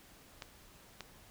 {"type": "clicks", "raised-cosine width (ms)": 0.2, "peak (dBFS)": -25, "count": 2, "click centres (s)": [0.422, 1.007], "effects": ["pink hiss -59 dBFS RMS until 1.3 s"]}